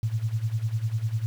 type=tone with tremolo; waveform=sine; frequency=111.3 Hz; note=A2; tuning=20 cents sharp; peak=-21 dBFS; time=0.03-1.26 s; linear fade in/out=0 ms; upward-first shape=sine; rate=10 Hz; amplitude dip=80%; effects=8-bit